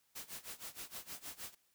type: noise with tremolo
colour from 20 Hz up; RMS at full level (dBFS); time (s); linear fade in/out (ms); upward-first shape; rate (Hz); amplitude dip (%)
white; -45; 0.15-1.55; 10; sine; 6.4; 90
effects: white hiss -75 dBFS RMS until 1.74 s